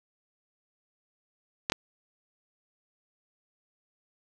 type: clicks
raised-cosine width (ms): 0.2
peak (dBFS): -9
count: 2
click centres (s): 1.699 / 1.721
effects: none